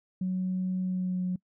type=tone with pitch glide; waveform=sine; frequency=185 to 182.14 Hz; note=F#3 to F#3; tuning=0 to -27 cents; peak=-26 dBFS; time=0.21-1.36 s; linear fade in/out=5 ms; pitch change=-27 cents; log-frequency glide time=0.82-1.25 s; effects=noise-tail reverb RT60 0.1 s tail -24 dB re dry + tanh soft clip ceiling -22 dBFS